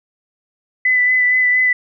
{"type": "tone with vibrato", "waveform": "sine", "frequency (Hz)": 2000, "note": "B6", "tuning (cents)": 21, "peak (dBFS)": -11, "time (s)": [0.85, 1.73], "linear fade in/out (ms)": 5, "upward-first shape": "sine", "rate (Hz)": 4.3, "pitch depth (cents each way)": 18, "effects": []}